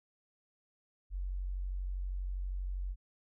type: tone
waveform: sine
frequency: 46.25 Hz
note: F#1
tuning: in tune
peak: -34 dBFS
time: 1.1-2.96 s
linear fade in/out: 50 ms
effects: none